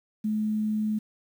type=tone with quantisation; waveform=sine; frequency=214.4 Hz; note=A3; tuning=45 cents flat; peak=-24 dBFS; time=0.24-0.99 s; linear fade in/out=10 ms; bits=9; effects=none